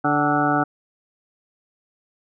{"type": "harmonic tone with a mistuned harmonic", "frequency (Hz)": 145.9, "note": "D3", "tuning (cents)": -11, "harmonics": [1, 2, 3, 4, 5, 6, 8, 9, 10], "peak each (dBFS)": [-28, -22, -31, -29, -22, -30, -31, -24, -26], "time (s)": [0.04, 0.64], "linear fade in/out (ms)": 10, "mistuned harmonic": 5, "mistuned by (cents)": 47, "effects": []}